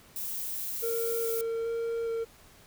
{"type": "noise", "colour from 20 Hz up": "violet", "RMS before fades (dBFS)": -35, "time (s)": [0.16, 1.41], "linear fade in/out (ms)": 0}
{"type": "tone with vibrato", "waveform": "triangle", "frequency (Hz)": 459.1, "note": "A#4", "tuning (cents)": -26, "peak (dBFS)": -27, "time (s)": [0.82, 2.25], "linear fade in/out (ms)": 20, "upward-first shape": "square", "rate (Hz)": 1.2, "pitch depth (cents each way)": 9}
{"effects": ["pink hiss -56 dBFS RMS until 2.66 s"]}